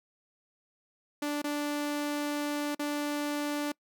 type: tone with dropouts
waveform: sawtooth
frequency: 292.9 Hz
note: D4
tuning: 5 cents flat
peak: -26 dBFS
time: 1.22-3.72 s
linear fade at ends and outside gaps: 5 ms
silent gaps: 1.419-1.441 / 2.749-2.793 s
effects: noise-tail reverb RT60 0.1 s tail -25 dB re dry

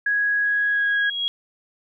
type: tone with pitch glide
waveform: sine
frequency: 1661.2 to 1648.8 Hz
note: G#6 to G#6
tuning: 0 to -13 cents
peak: -18 dBFS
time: 0.06-1.1 s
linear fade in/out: 5 ms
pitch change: -13 cents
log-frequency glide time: 0.72-0.8 s
type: tone with exponential growth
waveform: sine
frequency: 3300 Hz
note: G#7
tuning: 12 cents flat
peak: -19 dBFS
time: 0.45-1.28 s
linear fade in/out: 0 ms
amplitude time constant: 180 ms
effects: none

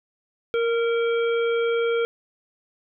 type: harmonic tone with a mistuned harmonic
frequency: 461.1 Hz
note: A#4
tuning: 19 cents flat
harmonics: 1 / 3 / 5 / 7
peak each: -20 / -30 / -34 / -37 dBFS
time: 0.54-2.05 s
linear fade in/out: 0 ms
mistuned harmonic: 1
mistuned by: +16 cents
effects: none

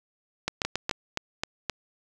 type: two click trains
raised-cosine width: 0.2 ms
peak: -10 / -9 dBFS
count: 5 / 4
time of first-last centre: 0.65-1.697 / 0.48-0.894 s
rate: 3.82 / 7.24 Hz
effects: none

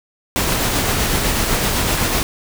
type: noise with tremolo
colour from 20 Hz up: pink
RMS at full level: -17 dBFS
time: 0.36-2.23 s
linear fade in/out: 0 ms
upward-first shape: sine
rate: 7.9 Hz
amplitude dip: 25%
effects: none

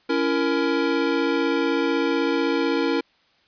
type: chord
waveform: square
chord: A# diminished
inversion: first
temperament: just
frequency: 279.7 / 335.6 / 466.2 Hz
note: C#4 / E4 / A#4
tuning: +16 / +31 / 0 cents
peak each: -25 dBFS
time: 0.09-3.01 s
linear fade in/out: 10 ms
effects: white hiss -61 dBFS RMS until 3.47 s + resampled to 11025 Hz

